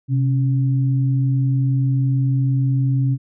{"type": "tone pair together", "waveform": "sine", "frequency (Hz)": [130.82, 277.2], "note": ["C3", "C#4"], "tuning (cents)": [0, 0], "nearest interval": "octave + minor second", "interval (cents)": 1300, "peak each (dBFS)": [-15, -26], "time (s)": [0.08, 3.18], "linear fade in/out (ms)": 50, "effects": []}